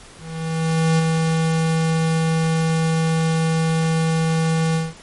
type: tone with ADSR envelope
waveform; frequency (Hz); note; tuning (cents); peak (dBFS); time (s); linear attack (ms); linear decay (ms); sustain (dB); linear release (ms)
square; 161.9; E3; -31; -14; 0.17-4.94; 820; 13; -3; 190
effects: pink hiss -43 dBFS RMS until 5.02 s + MP3 48 kbps